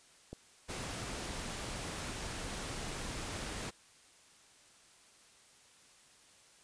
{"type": "click", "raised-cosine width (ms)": 2, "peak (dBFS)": -30, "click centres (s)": 0.33}
{"type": "noise", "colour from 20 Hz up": "pink", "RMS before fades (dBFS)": -41, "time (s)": [0.68, 3.71], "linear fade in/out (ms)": 20}
{"effects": ["white hiss -62 dBFS RMS until 6.63 s", "resampled to 22050 Hz"]}